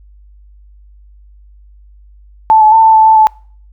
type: tone with pitch steps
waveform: sine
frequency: 878 / 860 / 893 / 886 / 876 / 881 / 869 Hz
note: A5 / A5 / A5 / A5 / A5 / A5 / A5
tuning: -4 / -40 / +25 / +12 / -8 / +2 / -22 cents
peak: -3 dBFS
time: 2.5-3.27 s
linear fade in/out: 0 ms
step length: 110 ms
effects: noise-tail reverb RT60 0.5 s tail -26 dB re dry + added 50 Hz sine -38 dBFS peak until 3.72 s